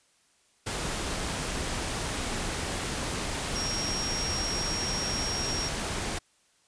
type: tone in noise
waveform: sine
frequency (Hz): 5588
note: F8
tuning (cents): 0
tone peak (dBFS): -31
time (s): 3.55-5.69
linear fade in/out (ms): 10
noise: pink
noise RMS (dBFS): -32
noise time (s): 0.66-6.19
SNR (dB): -2
effects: white hiss -66 dBFS RMS until 6.67 s + resampled to 22050 Hz